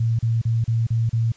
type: tone bursts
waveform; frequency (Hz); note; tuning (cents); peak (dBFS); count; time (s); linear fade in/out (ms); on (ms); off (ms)
sine; 114.5; A#2; -31; -17; 6; 0-1.32; 5; 190; 36
effects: white hiss -52 dBFS RMS until 1.36 s + resampled to 16000 Hz